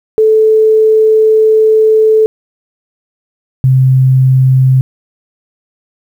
sine tone pair in turn, 436.8 / 130.76 Hz, A4 / C3, -13 / -1 cents, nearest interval octave + major sixth, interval 2088 cents, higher first, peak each -4 dBFS, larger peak neither, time 0.18-2.26 / 3.64-4.81 s, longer first, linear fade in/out 0 ms, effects 7-bit

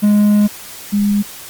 triangle / sine tone pair in turn, 207.7 / 204.5 Hz, G#3 / G#3, 0 / -26 cents, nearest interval unison, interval 26 cents, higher first, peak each -6 / -11 dBFS, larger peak first, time 0.02-0.48 / 0.92-1.23 s, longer first, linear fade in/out 20 ms, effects white hiss -33 dBFS RMS until 1.49 s + Opus 32 kbps

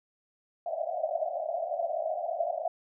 pink band-pass noise, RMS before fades -32 dBFS, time 0.66-2.68 s, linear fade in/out 5 ms, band 610 to 710 Hz, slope 96 dB/octave, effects none

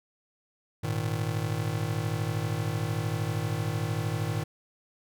square chord, Ab suspended second, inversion none, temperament just, 103.83 / 116.8 / 155.74 Hz, Ab2 / Bb2 / Eb3, 0 / +4 / +2 cents, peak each -33 dBFS, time 0.83-4.44 s, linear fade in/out 10 ms, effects none

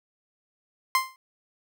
30% pulse tone with exponential decay, 1046.5 Hz, C6, in tune, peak -14 dBFS, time 0.95-1.16 s, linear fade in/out 1 ms, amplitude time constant 44 ms, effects none

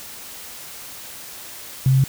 sine tone with pitch steps, 131.9 / 133.05 / 134.21 Hz, C3 / C3 / C3, +14 / +29 / +44 cents, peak -12 dBFS, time 1.86-2.04 s, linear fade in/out 2 ms, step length 60 ms, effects white hiss -37 dBFS RMS until 2.08 s

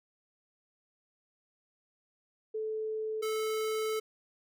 sine / square tone pair in turn, 435.9 / 435.9 Hz, A4 / A4, -16 / -16 cents, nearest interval unison, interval 0 cents, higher neither, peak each -32 / -31 dBFS, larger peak second, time 2.54-3.22 / 3.22-4 s, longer second, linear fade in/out 10 ms, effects none

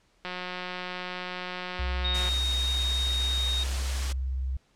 click train, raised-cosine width 0.3 ms, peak -19 dBFS, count 370, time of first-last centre 0.25-2.289 s, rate 181 Hz
sine tone with vibrato, 65.3 Hz, C2, 3 cents flat, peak -27 dBFS, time 1.79-4.57 s, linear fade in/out 5 ms, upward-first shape triangle, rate 19 Hz, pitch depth 64 cents each way
sine tone, 3729 Hz, A#7, in tune, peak -27 dBFS, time 2.04-3.64 s, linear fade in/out 10 ms
white noise, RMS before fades -34 dBFS, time 2.14-4.13 s, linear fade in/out 10 ms
effects pink hiss -66 dBFS RMS until 4.75 s + low-pass 7000 Hz 12 dB/octave

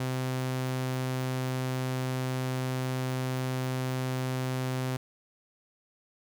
sawtooth tone, 129.1 Hz, C3, 23 cents flat, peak -25 dBFS, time 0-4.97 s, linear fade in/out 5 ms, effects none

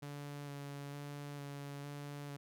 sawtooth tone with vibrato, 143 Hz, D3, 46 cents flat, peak -40 dBFS, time 0.02-2.37 s, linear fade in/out 10 ms, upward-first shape square, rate 1.1 Hz, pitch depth 13 cents each way, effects none

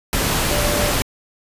sine tone in noise, 587.3 Hz, D5, in tune, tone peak -23 dBFS, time 0.51-0.91 s, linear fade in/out 0 ms, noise pink, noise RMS -19 dBFS, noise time 0.13-1.02 s, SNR -7 dB, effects resampled to 32000 Hz

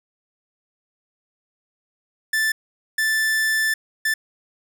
45% pulse tone bursts at uneven times, 1760 Hz, A6, in tune, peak -18 dBFS, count 3, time 2.33-2.52 / 2.98-3.74 / 4.05-4.14 s, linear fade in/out 5 ms, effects none

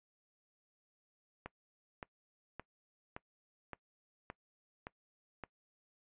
click train, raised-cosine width 0.5 ms, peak -28 dBFS, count 8, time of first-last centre 1.46-5.437 s, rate 1.76 Hz, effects noise-tail reverb RT60 0.1 s tail -22 dB re dry + resampled to 8000 Hz

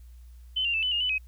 sine tone with pitch steps, 3043 / 2783 / 2640 / 2999 / 2838 / 2993 / 2536 Hz, F#7 / F7 / E7 / F#7 / F7 / F#7 / D#7, +48 / -7 / +2 / +23 / +27 / +19 / +32 cents, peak -24 dBFS, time 0.56-1.183 s, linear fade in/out 10 ms, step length 89 ms, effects added 60 Hz sine -45 dBFS peak until 1.27 s + white hiss -67 dBFS RMS until 1.27 s

